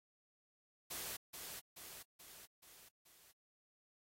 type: noise with echo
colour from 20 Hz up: white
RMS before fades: -45 dBFS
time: 0.9-1.17 s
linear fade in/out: 10 ms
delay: 430 ms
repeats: 5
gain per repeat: -4 dB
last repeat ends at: 3.32 s
effects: AAC 48 kbps